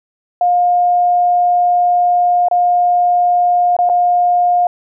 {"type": "tone with dropouts", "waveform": "sine", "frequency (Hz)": 710, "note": "F5", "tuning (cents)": 28, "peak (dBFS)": -9, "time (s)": [0.41, 4.67], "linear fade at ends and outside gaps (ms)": 2, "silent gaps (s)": [[2.485, 2.512], [3.766, 3.788], [3.891, 3.897]], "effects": []}